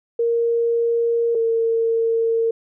sine tone pair in turn, 466.2 / 456.1 Hz, A#4 / A#4, 0 / -38 cents, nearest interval unison, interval 38 cents, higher first, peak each -16 dBFS, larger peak neither, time 0.19-1.35 / 1.35-2.51 s, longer neither, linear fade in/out 5 ms, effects none

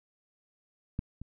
clicks, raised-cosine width 5 ms, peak -19 / -29 dBFS, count 2, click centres 0.991 / 1.216 s, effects none

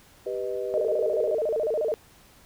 sine chord, G augmented, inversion none, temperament equal, 392 / 493.9 / 622.3 Hz, G4 / B4 / D#5, 0 / 0 / 0 cents, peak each -31 / -31 / -34 dBFS, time 0.26-1.35 s, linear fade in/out 5 ms
sine tone with vibrato, 525 Hz, C5, 6 cents sharp, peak -23 dBFS, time 0.74-1.94 s, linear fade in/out 0 ms, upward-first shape square, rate 14 Hz, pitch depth 270 cents each way
effects pink hiss -55 dBFS RMS until 2.45 s

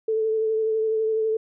sine tone with vibrato, 440 Hz, A4, in tune, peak -20 dBFS, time 0.08-1.37 s, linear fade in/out 5 ms, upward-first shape triangle, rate 12 Hz, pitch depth 25 cents each way, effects none

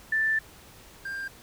sine / triangle tone pair in turn, 1767 / 1591.8 Hz, A6 / G6, +7 / +26 cents, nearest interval major second, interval 181 cents, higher first, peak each -22 / -30 dBFS, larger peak first, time 0.12-0.39 / 1.05-1.28 s, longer first, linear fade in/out 5 ms, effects pink hiss -51 dBFS RMS until 1.42 s

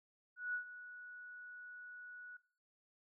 sine tone with ADSR envelope, 1469 Hz, F#6, 13 cents flat, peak -35 dBFS, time 0.36-2.37 s, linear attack 180 ms, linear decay 100 ms, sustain -14 dB, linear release 6 ms, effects noise-tail reverb RT60 0.4 s tail -17 dB re dry

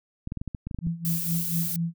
clicks, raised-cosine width 5 ms, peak -20 dBFS, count 11, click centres 0.274 / 0.321 / 0.373 / 0.415 / 0.477 / 0.548 / 0.67 / 0.712 / 0.746 / 0.788 / 0.869 s
sine tone with tremolo, 167.7 Hz, E3, 30 cents sharp, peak -23 dBFS, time 0.81-1.94 s, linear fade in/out 50 ms, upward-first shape sine, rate 4.2 Hz, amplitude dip 85%
violet noise, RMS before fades -30 dBFS, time 1.05-1.76 s, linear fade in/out 0 ms
effects none

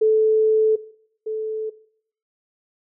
sine tone pair in turn, 436.3 / 436.3 Hz, A4 / A4, -15 / -15 cents, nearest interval unison, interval 0 cents, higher neither, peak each -13 / -23 dBFS, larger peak first, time 0.01-0.76 / 1.26-1.7 s, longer first, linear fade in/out 10 ms, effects noise-tail reverb RT60 0.6 s tail -18 dB re dry

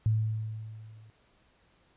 sine tone with level ramp, 109.4 Hz, A2, 9 cents flat, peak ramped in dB -21 to -51 dBFS, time 0.06-1.1 s, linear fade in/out 0 ms, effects pink hiss -66 dBFS RMS until 1.96 s + resampled to 8000 Hz

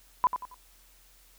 sine tone with echo, 1001 Hz, B5, 23 cents sharp, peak -18 dBFS, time 0.24-0.27 s, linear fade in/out 0 ms, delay 91 ms, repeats 3, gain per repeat -9 dB, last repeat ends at 0.543 s, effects added 42 Hz sine -60 dBFS peak until 1.38 s + white hiss -60 dBFS RMS until 1.38 s

